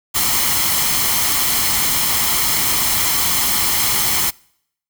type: noise with comb filter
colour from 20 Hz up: white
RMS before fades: -17 dBFS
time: 0.14-4.31 s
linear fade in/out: 20 ms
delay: 0.95 ms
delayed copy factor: +0.5
effects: noise-tail reverb RT60 0.7 s tail -26 dB re dry